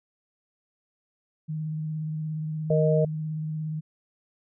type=tone with vibrato; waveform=sine; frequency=155.56 Hz; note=D#3; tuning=in tune; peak=-28 dBFS; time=1.48-3.81 s; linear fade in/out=20 ms; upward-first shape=triangle; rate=17 Hz; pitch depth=28 cents each way
type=harmonic tone; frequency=155.56 Hz; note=D#3; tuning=in tune; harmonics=1 / 3 / 4; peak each=-24 / -24 / -24 dBFS; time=2.7-3.05 s; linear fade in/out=5 ms
effects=none